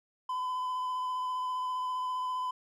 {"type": "tone with vibrato", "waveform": "triangle", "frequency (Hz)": 1011, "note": "B5", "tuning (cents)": 40, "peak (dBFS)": -29, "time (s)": [0.29, 2.51], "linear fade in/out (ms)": 5, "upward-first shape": "square", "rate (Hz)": 15, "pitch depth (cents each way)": 11, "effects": []}